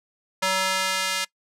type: tone with high-pass filter sweep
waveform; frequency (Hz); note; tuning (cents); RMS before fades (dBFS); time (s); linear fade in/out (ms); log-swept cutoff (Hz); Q
square; 189.1; F#3; +38; -24; 0.42-1.25; 10; 850 to 1900; 0.74
effects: noise-tail reverb RT60 0.1 s tail -22 dB re dry + low-pass 10000 Hz 12 dB/octave